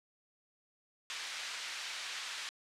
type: band-pass noise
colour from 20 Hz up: pink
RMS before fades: -42 dBFS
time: 1.1-2.49 s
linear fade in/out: 0 ms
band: 1800 to 5800 Hz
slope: 12 dB/octave
effects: low-pass 10000 Hz 12 dB/octave